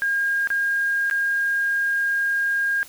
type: tone with dropouts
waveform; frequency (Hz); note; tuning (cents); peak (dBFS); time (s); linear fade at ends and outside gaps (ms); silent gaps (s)
sine; 1618; G#6; -46; -19; 0.02-2.83; 0; 0.473-0.503 / 1.099-1.111
effects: white hiss -45 dBFS RMS until 2.88 s